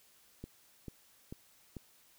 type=click train; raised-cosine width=3 ms; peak=-30 dBFS; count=4; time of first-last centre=0.44-1.767 s; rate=2.26 Hz; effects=white hiss -65 dBFS RMS until 2.18 s